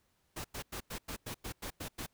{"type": "noise bursts", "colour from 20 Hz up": "pink", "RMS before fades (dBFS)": -41, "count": 10, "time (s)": [0.36, 2.065], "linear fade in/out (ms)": 10, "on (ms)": 85, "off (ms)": 95, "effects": ["pink hiss -75 dBFS RMS until 2.13 s"]}